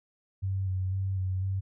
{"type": "tone with vibrato", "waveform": "sine", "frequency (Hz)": 94.8, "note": "F#2", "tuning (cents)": 43, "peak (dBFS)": -27, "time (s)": [0.42, 1.61], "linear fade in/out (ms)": 20, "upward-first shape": "square", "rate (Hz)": 2, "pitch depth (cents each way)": 24, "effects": []}